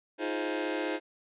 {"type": "chord", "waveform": "sawtooth", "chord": "F minor seventh", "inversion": "third", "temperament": "just", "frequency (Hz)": [314.3, 349.2, 419.1, 523.8], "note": ["Eb4", "F4", "Ab4", "C5"], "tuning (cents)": [18, 0, 16, 2], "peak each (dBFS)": [-30, -32, -33, -32], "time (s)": [0.18, 1], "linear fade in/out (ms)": 50, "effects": ["resampled to 8000 Hz"]}